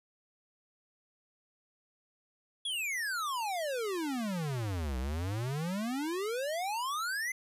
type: exponential two-way sweep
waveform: square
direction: down then up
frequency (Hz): 3428 to 61.2 to 2091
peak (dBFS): -33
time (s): 2.65-7.32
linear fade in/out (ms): 5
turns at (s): 4.98
effects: resampled to 32000 Hz